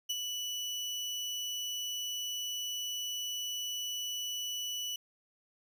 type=tone with ADSR envelope; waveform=30% pulse; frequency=2960 Hz; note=F#7; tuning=in tune; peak=-27 dBFS; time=0.09-4.96 s; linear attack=13 ms; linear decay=33 ms; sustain=-5 dB; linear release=3 ms; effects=none